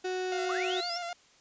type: tone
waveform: 35% pulse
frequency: 369.3 Hz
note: F#4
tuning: 3 cents flat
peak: -29 dBFS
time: 0.04-0.81 s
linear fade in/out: 10 ms
type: tone with vibrato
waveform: sawtooth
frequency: 696 Hz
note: F5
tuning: 6 cents flat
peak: -31 dBFS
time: 0.32-1.13 s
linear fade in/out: 2 ms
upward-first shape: square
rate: 7.8 Hz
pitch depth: 27 cents each way
type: linear sweep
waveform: sine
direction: up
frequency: 1029 to 5588 Hz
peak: -34 dBFS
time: 0.49-0.98 s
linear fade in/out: 5 ms
effects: white hiss -61 dBFS RMS until 1.4 s + resampled to 16000 Hz

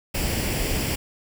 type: noise with comb filter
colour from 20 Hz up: pink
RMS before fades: -25 dBFS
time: 0.14-0.96 s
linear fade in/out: 10 ms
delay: 0.39 ms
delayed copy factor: +0.55
effects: none

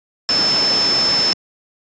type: tone in noise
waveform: sine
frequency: 5274 Hz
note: E8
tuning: in tune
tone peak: -14 dBFS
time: 0.29-1.33 s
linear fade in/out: 0 ms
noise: pink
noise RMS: -21 dBFS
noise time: 0.29-1.33 s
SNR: +4 dB
effects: high-pass 200 Hz 12 dB/octave + resampled to 16000 Hz

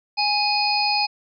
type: harmonic tone with a mistuned harmonic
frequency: 830.6 Hz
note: G#5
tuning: in tune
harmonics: 1 / 3 / 5 / 6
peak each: -22 / -25 / -25 / -24 dBFS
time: 0.17-1.07 s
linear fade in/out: 20 ms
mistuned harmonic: 5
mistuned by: +69 cents
effects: none

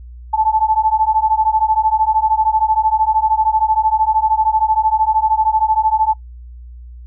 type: beating tone pair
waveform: sine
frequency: 866 / 879 Hz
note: A5 / A5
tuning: -28 / -2 cents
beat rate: 13 Hz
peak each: -15 dBFS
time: 0.33-6.14 s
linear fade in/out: 10 ms
effects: noise-tail reverb RT60 0.1 s tail -19 dB re dry + added 60 Hz sine -32 dBFS peak until 7.06 s

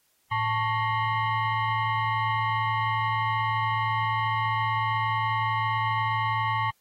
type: tone with frequency modulation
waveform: sine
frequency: 111.3 Hz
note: A2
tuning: 20 cents sharp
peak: -23 dBFS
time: 0.31-6.71 s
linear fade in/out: 10 ms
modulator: 997 Hz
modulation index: 1.7
effects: white hiss -68 dBFS RMS until 6.8 s + AAC 48 kbps

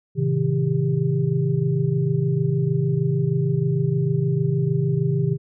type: tone cluster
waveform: sine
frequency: 111.5 / 134.5 / 161 / 397.4 Hz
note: A2 / C3 / E3 / G4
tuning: +23 / +48 / -41 / +24 cents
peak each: -30 / -21 / -22 / -27 dBFS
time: 0.15-5.38 s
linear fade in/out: 50 ms
effects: none

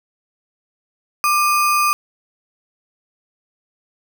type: tone with sample-and-hold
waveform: sine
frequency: 1187 Hz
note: D6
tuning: 18 cents sharp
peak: -13 dBFS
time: 1.24-1.93 s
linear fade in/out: 0 ms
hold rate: 3675 Hz
effects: none

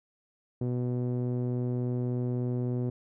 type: tone with low-pass filter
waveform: sawtooth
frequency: 123.47 Hz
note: B2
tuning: in tune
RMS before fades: -30 dBFS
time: 0.61-2.9 s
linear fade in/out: 5 ms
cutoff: 390 Hz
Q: 1.3
effects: none

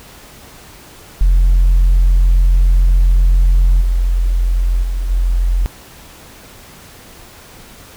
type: tone with level steps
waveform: sine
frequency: 43.65 Hz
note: F1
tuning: in tune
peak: -5 / -10 / -15 / -10 dBFS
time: 1.21-5.66 s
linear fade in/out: 0 ms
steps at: 3.8 / 4.82 / 5.09 s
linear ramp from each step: 20 ms
effects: tanh soft clip ceiling -5 dBFS + pink hiss -39 dBFS RMS until 7.96 s

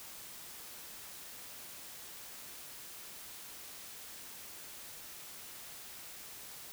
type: silence
effects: white hiss -49 dBFS RMS until 6.72 s

